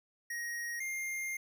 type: tone pair in turn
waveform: square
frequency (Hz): 1883 / 2114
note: A#6 / C7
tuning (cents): +17 / +17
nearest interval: major second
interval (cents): 200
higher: second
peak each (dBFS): -37 / -36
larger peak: second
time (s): 0.3-0.8 / 0.8-1.37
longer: second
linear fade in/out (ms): 5
effects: none